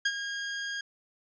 sawtooth tone with ADSR envelope, 1627 Hz, G#6, 36 cents flat, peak -19 dBFS, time 0.05-0.81 s, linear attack 8 ms, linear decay 51 ms, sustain -10 dB, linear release 4 ms, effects resampled to 16000 Hz

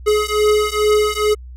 square beating tone pair, 421.4 / 423.7 Hz, G#4 / G#4, +25 / +35 cents, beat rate 2.3 Hz, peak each -17 dBFS, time 0.06-1.35 s, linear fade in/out 20 ms, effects added 62 Hz sine -32 dBFS peak until 1.56 s + low-pass 12000 Hz 12 dB/octave

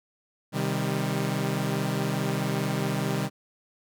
sawtooth chord, C minor, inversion none, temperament equal with one note detuned, 130.81 / 155.56 / 198.05 Hz, C3 / Eb3 / G3, 0 / 0 / +18 cents, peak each -26 dBFS, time 0.52-3.3 s, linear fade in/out 50 ms, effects none

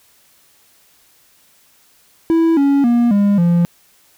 triangle tone with pitch steps, 328.9 / 279.8 / 238 / 202.5 / 172.23 Hz, E4 / C#4 / A#3 / G#3 / F3, -4 / +16 / +36 / -43 / -24 cents, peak -8 dBFS, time 2.3-3.65 s, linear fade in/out 0 ms, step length 270 ms, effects white hiss -53 dBFS RMS until 4.17 s

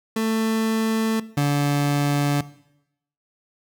30% pulse tone pair in turn, 222 / 143.95 Hz, A3 / D3, +16 / -34 cents, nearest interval perfect fifth, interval 750 cents, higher first, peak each -18 / -15 dBFS, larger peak second, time 0.16-1.2 / 1.37-2.41 s, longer neither, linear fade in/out 5 ms, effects noise-tail reverb RT60 0.8 s tail -18 dB re dry

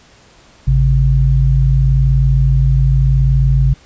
sine tone pair together, 53.69 / 134.5 Hz, A1 / C3, -42 / +48 cents, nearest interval octave + major third, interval 1590 cents, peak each -11 dBFS, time 0.67-3.74 s, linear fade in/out 10 ms, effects pink hiss -46 dBFS RMS until 3.85 s + resampled to 16000 Hz

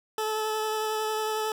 20% pulse tone with vibrato, 433.5 Hz, A4, 26 cents flat, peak -22 dBFS, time 0.18-1.52 s, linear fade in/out 2 ms, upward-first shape triangle, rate 11 Hz, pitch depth 14 cents each way, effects none

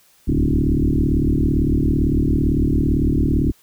sine tone with frequency modulation, 110 Hz, A2, in tune, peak -14 dBFS, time 0.27-3.52 s, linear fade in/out 20 ms, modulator 37.8 Hz, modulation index 5.8, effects white hiss -55 dBFS RMS until 3.62 s

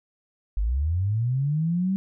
sine linear sweep, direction up, 46.25 to 196 Hz, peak -21 dBFS, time 0.57-1.96 s, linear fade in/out 0 ms, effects none

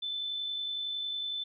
sine tone with amplitude modulation, 3520 Hz, A7, in tune, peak -31 dBFS, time 0.02-1.44 s, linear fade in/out 10 ms, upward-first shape sine, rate 50.9 Hz, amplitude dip 30%, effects none

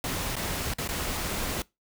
pink noise with dropouts, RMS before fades -31 dBFS, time 0.04-1.62 s, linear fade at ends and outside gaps 1 ms, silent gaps 0.355-0.366 / 0.737-0.784 / 0.876-0.889 s, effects noise-tail reverb RT60 0.2 s tail -22 dB re dry

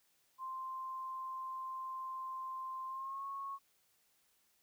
sine tone with pitch glide, 1046.5 to 1099.8 Hz, C6 to C#6, 0 to -14 cents, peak -40 dBFS, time 0.38-3.59 s, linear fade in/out 50 ms, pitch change +86 cents, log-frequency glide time 2.87-3.24 s, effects white hiss -74 dBFS RMS until 4.62 s

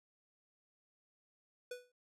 square tone with exponential decay, 493.6 Hz, B4, 1 cent flat, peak -40 dBFS, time 1.71-1.92 s, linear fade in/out 5 ms, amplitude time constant 44 ms, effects low-pass 12000 Hz 12 dB/octave

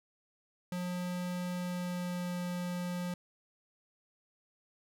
square tone with pitch glide, 179 to 177.66 Hz, F3 to F3, +43 to +30 cents, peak -35 dBFS, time 0.72-3.14 s, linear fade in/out 2 ms, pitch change -13 cents, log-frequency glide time 1.54-2.35 s, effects none

